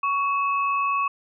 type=tone pair together; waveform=sine; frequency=1118 / 2592 Hz; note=C#6 / E7; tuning=+14 / -30 cents; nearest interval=octave + minor third; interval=1456 cents; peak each=-21 / -29 dBFS; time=0.03-1.08 s; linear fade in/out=5 ms; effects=none